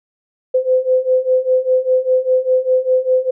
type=beating tone pair; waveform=sine; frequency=510 / 515 Hz; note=C5 / C5; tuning=-44 / -28 cents; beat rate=5 Hz; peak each=-16 / -14 dBFS; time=0.54-3.31 s; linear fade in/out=10 ms; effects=none